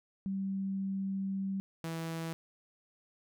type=tone pair in turn; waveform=sine / sawtooth; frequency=193.9 / 163.91 Hz; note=G3 / E3; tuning=-19 / -10 cents; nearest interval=minor third; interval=291 cents; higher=first; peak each=-32 / -32 dBFS; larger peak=neither; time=0.26-1.6 / 1.84-2.33 s; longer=first; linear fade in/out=0 ms; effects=none